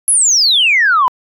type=exponential sweep; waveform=sine; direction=down; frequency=11240 to 969 Hz; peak=-7 dBFS; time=0.08-1.08 s; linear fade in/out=0 ms; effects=tanh soft clip ceiling -3 dBFS